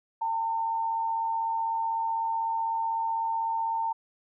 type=tone pair together; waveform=sine; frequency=810 / 906 Hz; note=G#5 / A#5; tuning=-43 / -50 cents; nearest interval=major second; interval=193 cents; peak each=-38 / -26 dBFS; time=0.21-3.93 s; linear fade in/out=10 ms; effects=none